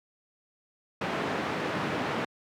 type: band-pass noise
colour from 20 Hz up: pink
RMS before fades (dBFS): -31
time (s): 1.01-2.25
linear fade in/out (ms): 5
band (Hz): 160 to 2200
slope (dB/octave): 12
effects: high-pass 100 Hz 12 dB/octave